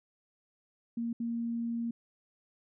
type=tone bursts at uneven times; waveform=sine; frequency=233.1 Hz; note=A#3; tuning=in tune; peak=-31 dBFS; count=2; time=0.97-1.13 / 1.2-1.91 s; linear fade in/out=5 ms; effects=none